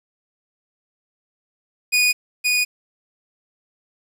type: tone with echo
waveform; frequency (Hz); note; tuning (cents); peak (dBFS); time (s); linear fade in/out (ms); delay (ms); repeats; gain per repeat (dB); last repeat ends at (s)
sawtooth; 2468; D#7; -15; -11; 1.92-2.13; 20; 520; 1; -2; 2.65
effects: resampled to 32000 Hz + 8-bit